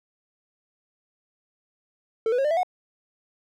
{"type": "tone with pitch steps", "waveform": "triangle", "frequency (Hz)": [446.5, 492.6, 543.4, 599.5, 661.3, 729.5], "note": ["A4", "B4", "C#5", "D5", "E5", "F#5"], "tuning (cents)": [25, -5, -35, 36, 5, -25], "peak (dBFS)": -18, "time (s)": [2.26, 2.632], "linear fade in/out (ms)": 2, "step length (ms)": 62, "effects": []}